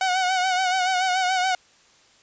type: tone with vibrato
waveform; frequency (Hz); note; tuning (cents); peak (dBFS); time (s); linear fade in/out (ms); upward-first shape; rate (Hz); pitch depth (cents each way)
sawtooth; 742; F#5; +5; -16; 0.01-1.55; 2; sine; 7; 50
effects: white hiss -56 dBFS RMS until 2.22 s + resampled to 16000 Hz